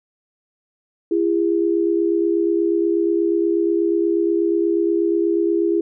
sine tone pair together, 336.9 / 405.2 Hz, E4 / G#4, +38 / -43 cents, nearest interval minor third, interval 319 cents, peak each -17 / -20 dBFS, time 1.11-5.81 s, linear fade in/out 5 ms, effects none

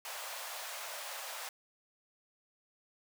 pink high-pass noise, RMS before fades -43 dBFS, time 0.05-1.49 s, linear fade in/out 2 ms, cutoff 560 Hz, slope 48 dB/octave, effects none

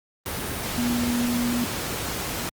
sine tone in noise, 241 Hz, B3, 42 cents flat, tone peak -22 dBFS, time 0.78-1.64 s, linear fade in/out 0 ms, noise pink, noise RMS -29 dBFS, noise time 0.26-2.49 s, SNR +4 dB, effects high-pass 60 Hz 12 dB/octave + Opus 32 kbps

